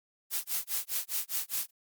blue noise with tremolo, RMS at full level -30 dBFS, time 0.3-1.71 s, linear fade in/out 50 ms, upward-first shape sine, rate 4.9 Hz, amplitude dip 100%, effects Opus 48 kbps

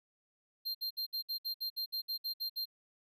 square tone bursts, 4182 Hz, C8, 2 cents flat, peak -35 dBFS, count 13, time 0.65-2.656 s, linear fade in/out 20 ms, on 98 ms, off 61 ms, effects none

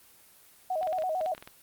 sine tone with vibrato, 683 Hz, F5, 39 cents flat, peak -27 dBFS, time 0.7-1.34 s, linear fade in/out 5 ms, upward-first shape square, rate 8.9 Hz, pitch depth 140 cents each way
clicks, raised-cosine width 0.3 ms, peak -27 dBFS, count 11, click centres 0.83 / 0.874 / 0.929 / 0.986 / 1.022 / 1.212 / 1.261 / 1.349 / 1.379 / 1.425 / 1.475 s
effects white hiss -57 dBFS RMS until 1.62 s + Opus 24 kbps

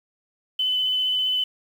sine tone with vibrato, 3021 Hz, F#7, 35 cents sharp, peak -20 dBFS, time 0.59-1.44 s, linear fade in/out 5 ms, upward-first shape square, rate 15 Hz, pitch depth 12 cents each way, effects 8-bit

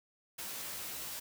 white noise with comb filter, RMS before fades -42 dBFS, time 0.38-1.2 s, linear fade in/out 10 ms, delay 16 ms, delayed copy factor +0.9, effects none

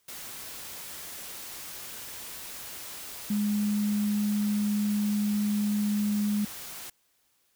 sine tone in noise, 207.7 Hz, G#3, in tune, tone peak -24 dBFS, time 3.3-6.45 s, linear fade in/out 5 ms, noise white, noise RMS -41 dBFS, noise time 0.08-6.9 s, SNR +14 dB, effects white hiss -70 dBFS RMS until 7.55 s

